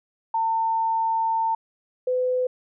sine tone pair in turn, 900 / 505.1 Hz, A5 / B4, +39 / +39 cents, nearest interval minor seventh, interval 1000 cents, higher first, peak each -20 dBFS, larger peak neither, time 0.34-1.55 / 2.07-2.47 s, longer first, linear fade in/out 5 ms, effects none

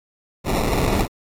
pink noise with sample-and-hold, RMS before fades -20 dBFS, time 0.44-1.08 s, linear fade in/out 50 ms, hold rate 1575 Hz, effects AAC 48 kbps

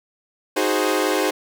sawtooth chord, Ab dominant seventh, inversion second, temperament equal, 311.1 / 370 / 415.3 / 523.3 Hz, Eb4 / Gb4 / Ab4 / C5, 0 / 0 / 0 / 0 cents, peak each -20 dBFS, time 0.56-1.31 s, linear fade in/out 10 ms, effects none

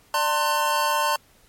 square tone cluster, 592 / 903 / 1054 / 1504 Hz, D5 / A5 / C6 / F#6, +14 / +45 / +12 / +28 cents, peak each -29 / -24 / -25 / -31 dBFS, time 0.14-1.16 s, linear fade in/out 2 ms, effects pink hiss -57 dBFS RMS until 1.48 s + MP3 64 kbps

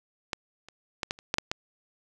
clicks, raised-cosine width 0.2 ms, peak -12 / -29 / -12 / -12 / -30 / -8 / -7 / -11 dBFS, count 8, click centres 0.332 / 0.686 / 1.032 / 1.109 / 1.189 / 1.341 / 1.384 / 1.515 s, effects none

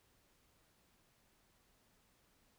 silence, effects pink hiss -73 dBFS RMS until 2.58 s

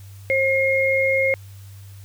sine tone pair together, 533.8 / 2142 Hz, C5 / C7, +35 / +40 cents, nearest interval 2 octaves, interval 2405 cents, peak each -19 dBFS, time 0.3-1.34 s, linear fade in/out 0 ms, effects added 98 Hz sine -38 dBFS peak until 2.04 s + white hiss -52 dBFS RMS until 2.04 s

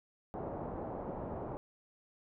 white low-pass noise, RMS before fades -41 dBFS, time 0.34-1.57 s, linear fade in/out 0 ms, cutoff 800 Hz, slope 24 dB/octave, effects none

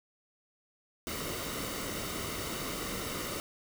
pink noise with comb filter, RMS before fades -37 dBFS, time 1.07-3.4 s, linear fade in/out 0 ms, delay 1.2 ms, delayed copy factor -0.55, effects none

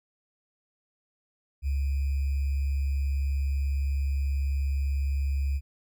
sine tone with sample-and-hold, 69.2 Hz, C#2, 2 cents flat, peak -24 dBFS, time 1.62-5.61 s, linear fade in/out 50 ms, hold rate 2450 Hz, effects none

